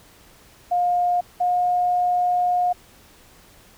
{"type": "tone pair in turn", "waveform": "sine", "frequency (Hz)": [710, 716.2], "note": ["F5", "F5"], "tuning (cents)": [28, 43], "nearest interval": "unison", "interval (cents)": 15, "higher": "second", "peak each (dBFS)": [-17, -17], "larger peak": "neither", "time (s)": [[0.71, 1.21], [1.4, 2.73]], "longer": "second", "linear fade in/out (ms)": 10, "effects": ["pink hiss -51 dBFS RMS until 3.77 s"]}